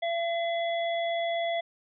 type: harmonic tone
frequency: 677 Hz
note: E5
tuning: 46 cents sharp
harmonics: 1 / 3 / 5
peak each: -27 / -36 / -38 dBFS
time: 0.02-1.61 s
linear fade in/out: 10 ms
effects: none